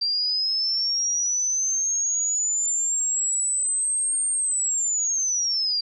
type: linear two-way sweep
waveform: sine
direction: up then down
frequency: 4699 to 8690 to 4699 Hz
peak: -21 dBFS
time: 0.01-5.81 s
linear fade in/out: 10 ms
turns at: 4.29 s
effects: none